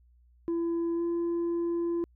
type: tone with pitch glide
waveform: sine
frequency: 336.8 to 340.7 Hz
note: E4 to F4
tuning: +37 to -43 cents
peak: -24 dBFS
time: 0.48-2.04 s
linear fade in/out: 0 ms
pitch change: +20 cents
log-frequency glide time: 0.95-1.02 s
effects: tanh soft clip ceiling -26 dBFS + added 60 Hz sine -58 dBFS peak until 2.15 s